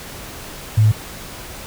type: tone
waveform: sine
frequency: 107.9 Hz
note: A2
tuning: 33 cents flat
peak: -9 dBFS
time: 0.77-0.92 s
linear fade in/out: 10 ms
effects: pink hiss -34 dBFS RMS until 1.66 s